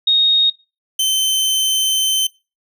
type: tone pair in turn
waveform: sine / sawtooth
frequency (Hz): 3729 / 3083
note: A#7 / G7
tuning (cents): 0 / -29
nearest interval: minor third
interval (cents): 329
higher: first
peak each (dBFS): -10 / -11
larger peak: first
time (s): 0.07-0.5 / 0.99-2.27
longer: second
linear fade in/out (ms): 5
effects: noise-tail reverb RT60 0.3 s tail -24 dB re dry